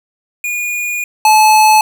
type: tone pair in turn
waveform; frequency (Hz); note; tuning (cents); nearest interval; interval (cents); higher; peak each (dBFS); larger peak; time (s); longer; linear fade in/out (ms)
square; 2440 / 862.7; D#7 / A5; -34 / -34; octave + tritone; 1800; first; -17 / -6; second; 0.44-1.04 / 1.25-1.81; first; 2
effects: none